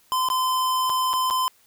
square tone with dropouts, 1027 Hz, C6, 33 cents flat, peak -21 dBFS, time 0.12-1.48 s, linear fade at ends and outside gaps 0 ms, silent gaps 0.287-0.301 / 0.896-0.9 / 1.132-1.137 / 1.301-1.308 s, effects white hiss -59 dBFS RMS until 1.66 s

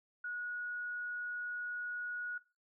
sine tone, 1456 Hz, F#6, 28 cents flat, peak -38 dBFS, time 0.24-2.38 s, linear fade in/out 5 ms, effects noise-tail reverb RT60 0.3 s tail -19 dB re dry

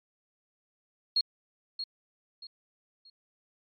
sine tone with echo, 4282 Hz, C8, 39 cents sharp, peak -22 dBFS, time 1.16-1.21 s, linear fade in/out 5 ms, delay 630 ms, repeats 3, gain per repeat -10 dB, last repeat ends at 3.1 s, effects MP3 32 kbps

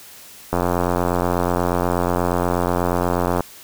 click train, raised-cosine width 1 ms, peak -5 dBFS, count 255, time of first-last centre 0.53-3.407 s, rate 88.3 Hz, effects white hiss -42 dBFS RMS until 3.63 s

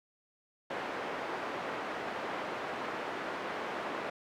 pink band-pass noise, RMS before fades -38 dBFS, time 0.7-4.1 s, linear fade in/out 5 ms, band 390 to 1800 Hz, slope 12 dB/octave, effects none

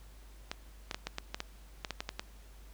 clicks, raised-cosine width 0.2 ms, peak -18 dBFS, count 12, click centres 0.515 / 0.912 / 0.945 / 1.07 / 1.184 / 1.345 / 1.404 / 1.848 / 1.907 / 2.005 / 2.091 / 2.195 s, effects added 50 Hz sine -51 dBFS peak until 2.73 s + pink hiss -61 dBFS RMS until 2.73 s

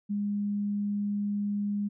sine tone, 204.5 Hz, G#3, 26 cents flat, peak -27 dBFS, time 0.09-1.89 s, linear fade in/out 20 ms, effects none

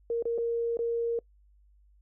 sine tone with dropouts, 466.2 Hz, A#4, in tune, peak -26 dBFS, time 0.1-1.19 s, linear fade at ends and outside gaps 2 ms, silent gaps 0.225-0.254 / 0.379-0.383 / 0.771-0.79 s, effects noise-tail reverb RT60 0.1 s tail -25 dB re dry + added 50 Hz sine -58 dBFS peak until 2.01 s

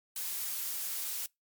blue noise, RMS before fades -36 dBFS, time 0.16-1.26 s, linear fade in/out 2 ms, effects noise-tail reverb RT60 0.2 s tail -26 dB re dry + MP3 96 kbps

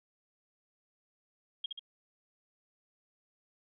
sine tone with echo, 3245 Hz, G#7, 41 cents flat, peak -32 dBFS, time 1.64-1.66 s, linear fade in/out 5 ms, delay 67 ms, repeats 2, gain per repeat -4 dB, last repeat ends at 1.794 s, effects none

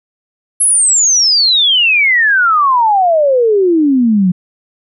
sine exponential sweep, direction down, 11050 to 174.7 Hz, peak -7 dBFS, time 0.6-4.32 s, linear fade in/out 10 ms, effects none

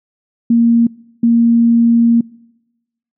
sine tone pair in turn, 233.1 / 233.1 Hz, A#3 / A#3, 0 / 0 cents, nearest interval unison, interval 0 cents, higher neither, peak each -7 dBFS, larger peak neither, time 0.5-0.87 / 1.23-2.21 s, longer second, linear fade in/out 5 ms, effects noise-tail reverb RT60 1.0 s tail -25 dB re dry

